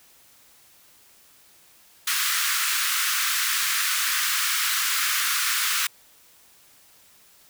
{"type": "high-pass noise", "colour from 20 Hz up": "pink", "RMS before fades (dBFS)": -24, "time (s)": [2.07, 5.87], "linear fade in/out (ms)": 5, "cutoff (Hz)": 1200, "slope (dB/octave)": 48, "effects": ["white hiss -55 dBFS RMS until 7.49 s"]}